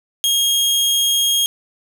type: tone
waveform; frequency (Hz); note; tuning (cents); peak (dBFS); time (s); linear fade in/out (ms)
sawtooth; 3255; G#7; -36; -11; 0.24-1.46; 0
effects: none